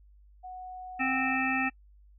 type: tone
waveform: sine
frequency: 738 Hz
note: F#5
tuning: 5 cents flat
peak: -39 dBFS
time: 0.43-1.37 s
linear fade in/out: 20 ms
type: harmonic tone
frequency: 262.3 Hz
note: C4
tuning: 4 cents sharp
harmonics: 1 / 3 / 5 / 7 / 9 / 10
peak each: -31 / -33 / -36 / -32 / -37 / -32 dBFS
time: 0.99-1.7 s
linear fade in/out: 20 ms
effects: noise-tail reverb RT60 0.1 s tail -26 dB re dry + added 50 Hz sine -54 dBFS peak until 2.18 s